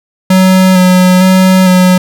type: tone with vibrato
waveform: square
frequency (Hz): 185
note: F#3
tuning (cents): 0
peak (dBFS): -4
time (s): 0.3-1.98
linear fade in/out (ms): 5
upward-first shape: square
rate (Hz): 1.1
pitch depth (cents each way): 18
effects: none